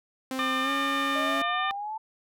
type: tone with pitch glide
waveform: sawtooth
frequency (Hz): 261.6 to 276.4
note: C4 to C#4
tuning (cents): 0 to -5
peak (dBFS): -26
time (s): 0.31-1.42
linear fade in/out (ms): 2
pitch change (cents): +95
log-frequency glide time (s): 0.62-0.7
type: harmonic tone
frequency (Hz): 600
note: D5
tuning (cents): +37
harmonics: 2 / 3 / 4 / 5 / 6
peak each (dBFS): -28 / -32 / -36 / -39 / -36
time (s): 0.39-1.71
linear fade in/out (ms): 0
type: exponential sweep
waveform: sine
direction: up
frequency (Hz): 604 to 890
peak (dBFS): -31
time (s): 1.15-1.98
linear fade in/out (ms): 10
effects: none